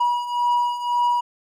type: beating tone pair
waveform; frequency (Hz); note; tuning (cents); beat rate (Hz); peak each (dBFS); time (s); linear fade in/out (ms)
triangle; 965 / 966.9; B5 / B5; -40 / -37; 1.9; -23 / -18; 0-1.21; 10
effects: none